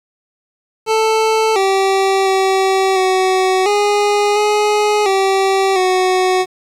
25% pulse tone with pitch steps, 440.9 / 386.8 / 383.1 / 375.2 / 412 / 419.1 / 386.5 / 370.3 Hz, A4 / G4 / G4 / F#4 / G#4 / G#4 / G4 / F#4, +4 / -23 / -40 / +24 / -14 / +16 / -24 / +1 cents, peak -8 dBFS, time 0.86-6.46 s, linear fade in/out 50 ms, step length 700 ms, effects low-pass 8000 Hz 12 dB/octave + 7-bit

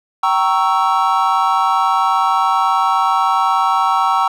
triangle chord, G diminished seventh, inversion none, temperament equal with one note detuned, 773.6 / 932.3 / 1108.7 / 1318.5 Hz, G5 / Bb5 / Db6 / Fb6, -23 / 0 / 0 / 0 cents, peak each -16 dBFS, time 0.23-4.28 s, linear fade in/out 5 ms, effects none

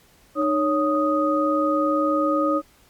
sine tone cluster, 305.4 / 557 / 1245 Hz, D#4 / C#5 / D#6, -32 / +8 / +1 cents, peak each -22 / -23 / -23 dBFS, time 0.35-2.62 s, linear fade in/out 50 ms, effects pink hiss -56 dBFS RMS until 2.89 s + Opus 48 kbps

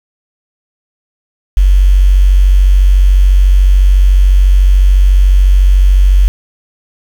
sine tone with quantisation, 46.97 Hz, F#1, 27 cents sharp, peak -3 dBFS, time 1.57-6.28 s, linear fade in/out 0 ms, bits 5, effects none

